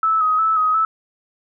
sine tone with vibrato, 1284 Hz, E6, 46 cents flat, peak -14 dBFS, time 0.03-0.85 s, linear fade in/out 2 ms, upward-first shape square, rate 2.8 Hz, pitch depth 33 cents each way, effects none

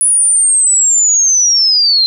sine linear sweep, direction down, 9956 to 4077 Hz, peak -7 dBFS, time 0.01-2.06 s, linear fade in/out 0 ms, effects 8-bit

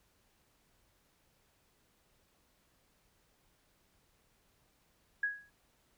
sine tone with exponential decay, 1661.2 Hz, G#6, in tune, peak -27 dBFS, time 5.23-5.5 s, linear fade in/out 5 ms, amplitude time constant 58 ms, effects pink hiss -72 dBFS RMS until 5.97 s

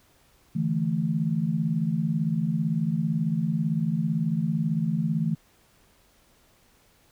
sine chord, D suspended second, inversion none, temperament equal, 146.83 / 164.81 / 220 Hz, D3 / E3 / A3, 0 / 0 / 0 cents, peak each -30 / -25 / -28 dBFS, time 0.55-5.35 s, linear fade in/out 10 ms, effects pink hiss -61 dBFS RMS until 7.11 s

